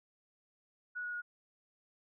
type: tone with pitch steps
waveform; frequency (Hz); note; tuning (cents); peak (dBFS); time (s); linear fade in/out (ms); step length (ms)
sine; 1465 / 1454 / 1443.2; F#6 / F#6 / F#6; -18 / -31 / -44; -37; 0.95-1.22; 20; 90
effects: none